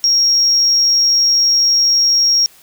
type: tone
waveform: sine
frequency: 5588 Hz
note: F8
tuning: in tune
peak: -8 dBFS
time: 0.04-2.46 s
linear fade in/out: 0 ms
effects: tanh soft clip ceiling -6 dBFS + white hiss -46 dBFS RMS until 2.62 s